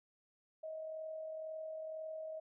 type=tone with amplitude modulation; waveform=sine; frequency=633 Hz; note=D#5; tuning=30 cents sharp; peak=-40 dBFS; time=0.63-2.4 s; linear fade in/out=10 ms; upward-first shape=sine; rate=42 Hz; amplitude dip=35%; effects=none